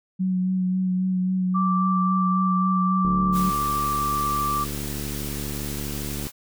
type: tone with vibrato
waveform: sine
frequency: 185 Hz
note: F#3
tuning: in tune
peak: -20 dBFS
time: 0.19-3.51 s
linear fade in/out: 20 ms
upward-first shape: sine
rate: 3.7 Hz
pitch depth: 18 cents each way
type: tone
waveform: sine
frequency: 1170 Hz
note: D6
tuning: 7 cents flat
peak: -22 dBFS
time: 1.54-4.65 s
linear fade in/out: 20 ms
type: click train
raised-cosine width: 3 ms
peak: -20 dBFS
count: 234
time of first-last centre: 3.05-6.268 s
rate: 72.4 Hz
type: noise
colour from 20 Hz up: white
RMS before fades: -35 dBFS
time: 3.32-6.32 s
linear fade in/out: 50 ms
effects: none